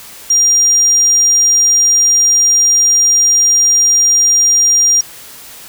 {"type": "tone", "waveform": "triangle", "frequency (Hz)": 5700, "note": "F8", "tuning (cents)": 34, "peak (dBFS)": -4, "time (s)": [0.3, 5.01], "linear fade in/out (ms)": 5, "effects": ["tanh soft clip ceiling -4 dBFS", "white hiss -34 dBFS RMS until 5.68 s"]}